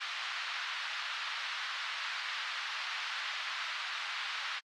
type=band-pass noise; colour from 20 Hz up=pink; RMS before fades=-39 dBFS; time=0-4.6 s; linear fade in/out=20 ms; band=1200 to 4200 Hz; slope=24 dB/octave; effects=AAC 48 kbps